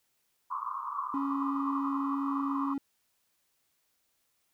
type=band-pass noise; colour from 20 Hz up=pink; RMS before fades=-36 dBFS; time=0.5-2.74 s; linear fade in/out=10 ms; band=1000 to 1200 Hz; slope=96 dB/octave
type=tone; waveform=triangle; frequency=277.2 Hz; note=C#4; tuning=in tune; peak=-28 dBFS; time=1.14-2.78 s; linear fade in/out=2 ms
effects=white hiss -75 dBFS RMS until 4.53 s